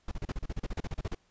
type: noise bursts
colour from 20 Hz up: brown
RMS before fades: -33 dBFS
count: 16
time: 0.08-1.149 s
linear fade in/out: 5 ms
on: 34 ms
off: 35 ms
effects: pink hiss -69 dBFS RMS until 1.3 s + resampled to 16000 Hz